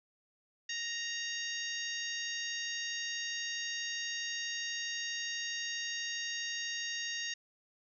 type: harmonic tone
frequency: 932.3 Hz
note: A#5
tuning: in tune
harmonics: 2 / 3 / 4 / 5 / 6 / 7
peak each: -40 / -42 / -43 / -46 / -44 / -45 dBFS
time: 0.69-7.34 s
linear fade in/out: 5 ms
effects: none